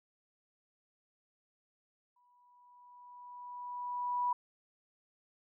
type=tone with exponential growth; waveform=sine; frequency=980 Hz; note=B5; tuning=14 cents flat; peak=-28 dBFS; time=2.16-4.33 s; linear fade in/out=5 ms; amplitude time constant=470 ms; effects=none